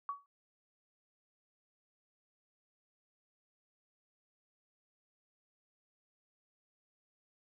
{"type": "tone with exponential decay", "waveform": "sine", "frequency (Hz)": 1130, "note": "C#6", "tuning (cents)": 33, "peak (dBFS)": -32, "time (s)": [0.09, 0.26], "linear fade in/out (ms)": 1, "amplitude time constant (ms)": 35, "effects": []}